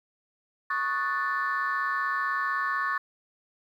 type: chord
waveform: sine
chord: D# half-diminished seventh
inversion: third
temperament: equal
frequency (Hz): 1108.7 / 1244.5 / 1480 / 1760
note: C#6 / D#6 / F#6 / A6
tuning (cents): 0 / 0 / 0 / 0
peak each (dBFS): -28 / -34 / -33 / -29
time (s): 0.7-2.98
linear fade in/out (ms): 5
effects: tanh soft clip ceiling -19 dBFS + 10-bit